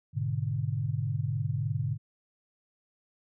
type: chord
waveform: sine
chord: G# diminished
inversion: none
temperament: equal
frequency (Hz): 103.83 / 123.47 / 146.83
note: G#2 / B2 / D3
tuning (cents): 0 / 0 / 0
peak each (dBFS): -32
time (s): 0.13-1.98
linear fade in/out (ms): 50
effects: none